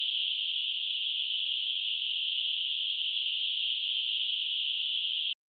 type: band-pass noise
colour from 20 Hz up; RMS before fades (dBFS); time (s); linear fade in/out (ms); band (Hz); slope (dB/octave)
white; -32; 0-5.33; 0; 2900 to 3400; 96
effects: Opus 48 kbps